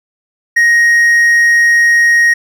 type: tone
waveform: triangle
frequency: 1875 Hz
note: A#6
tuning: 10 cents sharp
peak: -4 dBFS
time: 0.56-2.34 s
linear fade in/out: 10 ms
effects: none